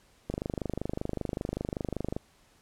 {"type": "click train", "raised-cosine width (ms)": 2, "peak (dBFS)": -18, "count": 48, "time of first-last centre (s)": [0.3, 2.165], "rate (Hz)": 25.2, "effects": ["pink hiss -63 dBFS RMS until 2.61 s", "low-pass 11000 Hz 12 dB/octave"]}